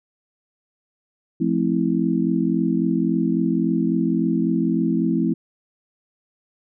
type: chord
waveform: sine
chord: F major seventh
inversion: none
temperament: just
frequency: 174.61 / 218.3 / 261.9 / 327.4 Hz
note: F3 / A3 / C4 / E4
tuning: 0 / -13 / +2 / -12 cents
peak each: -23 dBFS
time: 1.4-5.34 s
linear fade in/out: 10 ms
effects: none

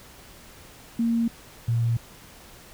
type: tone pair in turn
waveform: sine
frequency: 231.3 / 116.56 Hz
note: A#3 / A#2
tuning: -13 / 0 cents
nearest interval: octave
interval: 1187 cents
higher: first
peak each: -20 dBFS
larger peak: neither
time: 0.99-1.28 / 1.68-1.97 s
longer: neither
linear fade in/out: 5 ms
effects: pink hiss -48 dBFS RMS until 2.73 s

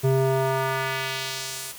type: tone with band-pass filter sweep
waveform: square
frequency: 133 Hz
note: C3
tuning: 29 cents sharp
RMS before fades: -25 dBFS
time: 0.03-1.73 s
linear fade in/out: 20 ms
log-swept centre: 300 to 11000 Hz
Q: 1
effects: white hiss -42 dBFS RMS until 1.78 s

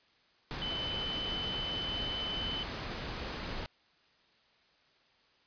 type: tone in noise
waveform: sine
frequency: 3035 Hz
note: F#7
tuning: 43 cents sharp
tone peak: -35 dBFS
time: 0.62-2.63 s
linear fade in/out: 0 ms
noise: pink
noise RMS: -39 dBFS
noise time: 0.51-3.66 s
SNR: +1 dB
effects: white hiss -67 dBFS RMS until 5.46 s + resampled to 11025 Hz

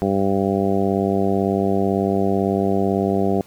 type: harmonic tone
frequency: 98 Hz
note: G2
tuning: in tune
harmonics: 1 / 2 / 3 / 4 / 5 / 6 / 7 / 8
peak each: -28 / -21 / -25 / -22 / -27 / -30 / -25 / -32 dBFS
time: 0.02-3.41 s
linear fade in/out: 0 ms
effects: pink hiss -50 dBFS RMS until 3.46 s

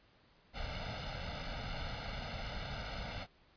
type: noise with comb filter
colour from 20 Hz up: pink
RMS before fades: -41 dBFS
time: 0.53-3.27 s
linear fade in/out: 50 ms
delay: 1.4 ms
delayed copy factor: +0.8
effects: pink hiss -67 dBFS RMS until 3.56 s + resampled to 11025 Hz

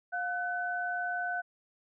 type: tone pair together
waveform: sine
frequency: 711 / 1506.6 Hz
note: F5 / F#6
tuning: +31 / +31 cents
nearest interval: octave + minor second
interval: 1300 cents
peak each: -34 / -33 dBFS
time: 0.12-1.42 s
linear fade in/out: 20 ms
effects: none

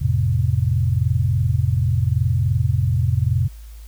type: chord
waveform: sine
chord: F major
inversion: none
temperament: equal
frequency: 87.31 / 110 / 130.81 Hz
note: F2 / A2 / C3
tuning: 0 / 0 / 0 cents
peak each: -20 / -20 / -20 dBFS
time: 0.01-3.48 s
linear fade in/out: 10 ms
effects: added 54 Hz sine -35 dBFS peak until 3.87 s + white hiss -52 dBFS RMS until 3.87 s

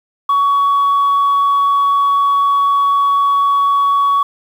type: tone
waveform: sine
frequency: 1124 Hz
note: C#6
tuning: 24 cents sharp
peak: -8 dBFS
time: 0.29-4.23 s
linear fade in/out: 5 ms
effects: tanh soft clip ceiling -8 dBFS + 7-bit

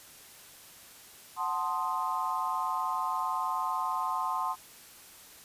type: chord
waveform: sine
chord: F# diminished seventh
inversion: none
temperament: equal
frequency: 740 / 880 / 1046.5 / 1244.5 Hz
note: F#5 / A5 / C6 / Eb6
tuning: 0 / 0 / 0 / 0 cents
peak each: -37 / -35 / -31 / -37 dBFS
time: 1.36-4.56 s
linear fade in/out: 50 ms
effects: white hiss -52 dBFS RMS until 5.44 s + resampled to 32000 Hz

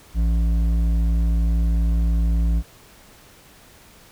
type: tone with hard clipping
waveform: sine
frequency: 56.4 Hz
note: A1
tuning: 44 cents sharp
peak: -18 dBFS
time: 0.14-2.63 s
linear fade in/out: 50 ms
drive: 8 dB
effects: pink hiss -49 dBFS RMS until 4.11 s

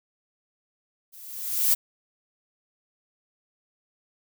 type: noise with level ramp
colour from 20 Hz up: violet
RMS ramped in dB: -48 to -18 dBFS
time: 1.12-1.75 s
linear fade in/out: 20 ms
effects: none

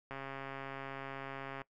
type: click train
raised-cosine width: 0.5 ms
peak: -28 dBFS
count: 206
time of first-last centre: 0.11-1.617 s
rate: 136 Hz
effects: noise-tail reverb RT60 0.1 s tail -21 dB re dry

